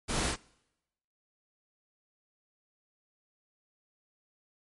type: noise with echo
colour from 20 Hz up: pink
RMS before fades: -32 dBFS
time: 0.08-0.32 s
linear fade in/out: 20 ms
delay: 44 ms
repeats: 1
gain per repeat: -2 dB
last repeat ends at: 0.364 s
effects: noise-tail reverb RT60 0.9 s tail -24 dB re dry + MP3 48 kbps